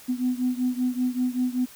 sine beating tone pair, 249.1 / 254.3 Hz, B3 / C4, +15 / -49 cents, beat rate 5.2 Hz, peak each -24 / -26 dBFS, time 0.08-1.66 s, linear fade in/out 20 ms, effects tanh soft clip ceiling -15 dBFS + white hiss -48 dBFS RMS until 1.75 s

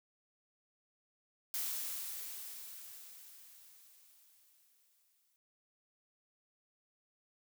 blue noise with exponential decay, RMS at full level -37 dBFS, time 1.54-5.36 s, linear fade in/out 0 ms, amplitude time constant 830 ms, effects none

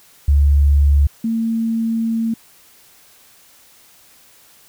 sine tone pair in turn, 71.4 / 226.7 Hz, D2 / A#3, -48 / -48 cents, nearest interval octave + minor sixth, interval 2000 cents, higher second, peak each -9 / -16 dBFS, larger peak first, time 0.28-1.07 / 1.24-2.34 s, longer second, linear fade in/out 5 ms, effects white hiss -49 dBFS RMS until 4.68 s

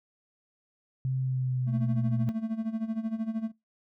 sine tone with pitch glide, 130.81 to 122.05 Hz, C3 to B2, 0 to -20 cents, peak -26 dBFS, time 1.05-2.29 s, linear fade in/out 0 ms, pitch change -120 cents, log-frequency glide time 1.2-2.15 s
triangle tone with tremolo, 222.7 Hz, A3, 21 cents sharp, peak -24 dBFS, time 1.66-3.52 s, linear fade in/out 50 ms, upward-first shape sine, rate 13 Hz, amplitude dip 80%
effects noise-tail reverb RT60 0.2 s tail -24 dB re dry

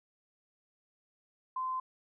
sine tone, 1033 Hz, C6, 22 cents flat, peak -32 dBFS, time 1.56-1.8 s, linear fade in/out 5 ms, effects none

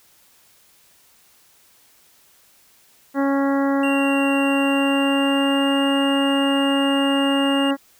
harmonic tone, 276.4 Hz, C#4, 5 cents flat, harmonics 1 / 2 / 3 / 4 / 5 / 6 / 7, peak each -18 / -24 / -28 / -30 / -32 / -34 / -35 dBFS, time 3.14-7.77 s, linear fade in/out 50 ms
triangle tone with pitch glide, 2770 to 2820 Hz, F7 to F7, -15 to +16 cents, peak -23 dBFS, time 3.83-7.71 s, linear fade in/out 5 ms, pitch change +31 cents, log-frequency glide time 4.34-5.89 s
effects white hiss -55 dBFS RMS until 7.99 s

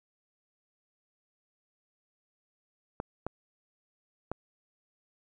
clicks, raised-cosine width 1 ms, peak -19 dBFS, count 3, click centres 3.001 / 3.266 / 4.316 s, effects none

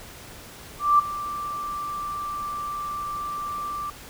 sine tone with ADSR envelope, 1174.7 Hz, D6, in tune, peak -12 dBFS, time 0.79-3.9 s, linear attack 200 ms, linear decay 11 ms, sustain -16 dB, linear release 3 ms, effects pink hiss -43 dBFS RMS until 4.09 s

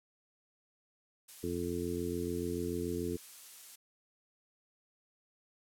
blue noise, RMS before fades -49 dBFS, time 1.28-3.76 s, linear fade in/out 10 ms
harmonic tone, 86.9 Hz, F2, 8 cents flat, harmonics 1 / 2 / 3 / 4 / 5, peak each -42 / -42 / -39 / -38 / -39 dBFS, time 1.43-3.17 s, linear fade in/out 10 ms
effects low-pass 12000 Hz 12 dB/octave

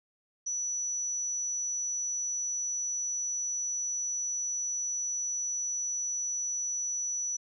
sine tone, 5920 Hz, F#8, in tune, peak -30 dBFS, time 0.46-7.37 s, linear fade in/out 10 ms, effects none

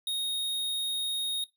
square tone, 3729 Hz, A#7, in tune, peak -29 dBFS, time 0.07-1.44 s, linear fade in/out 2 ms, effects noise-tail reverb RT60 0.2 s tail -21 dB re dry

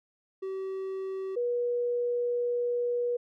triangle / sine tone pair in turn, 382.8 / 483.4 Hz, G4 / B4, -41 / -37 cents, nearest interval major third, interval 404 cents, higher second, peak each -30 / -26 dBFS, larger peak second, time 0.42-1.36 / 1.36-3.17 s, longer second, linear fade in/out 10 ms, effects none

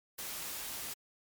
white noise, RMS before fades -41 dBFS, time 0.18-0.94 s, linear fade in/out 10 ms, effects MP3 96 kbps

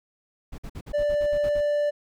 brown noise bursts, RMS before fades -36 dBFS, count 10, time 0.52-1.609 s, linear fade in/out 10 ms, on 63 ms, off 51 ms
triangle tone, 587.3 Hz, D5, in tune, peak -19 dBFS, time 0.93-1.91 s, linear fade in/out 20 ms
effects none

